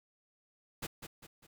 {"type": "noise with echo", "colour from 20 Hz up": "pink", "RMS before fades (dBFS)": -39, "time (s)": [0.82, 0.87], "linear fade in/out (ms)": 10, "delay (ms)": 200, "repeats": 3, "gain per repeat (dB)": -7, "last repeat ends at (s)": 1.47, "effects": []}